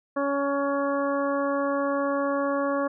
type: harmonic tone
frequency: 280.3 Hz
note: C#4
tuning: 19 cents sharp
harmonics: 1 / 2 / 3 / 4 / 5 / 6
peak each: -28 / -26 / -37 / -30 / -37 / -38 dBFS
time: 0.16-2.88 s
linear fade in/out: 10 ms
effects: none